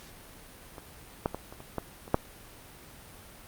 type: clicks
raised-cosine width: 1 ms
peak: -28 / -12 / -20 / -30 / -30 / -16 / -30 / -7 dBFS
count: 8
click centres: 0.782 / 1.259 / 1.346 / 1.525 / 1.604 / 1.783 / 2.079 / 2.144 s
effects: pink hiss -50 dBFS RMS until 3.47 s + Opus 48 kbps